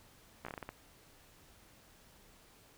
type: slowing click train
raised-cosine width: 0.5 ms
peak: -27 dBFS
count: 8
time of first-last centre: 0.45-0.69 s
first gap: 15 ms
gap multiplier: 1.27
effects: pink hiss -62 dBFS RMS until 2.77 s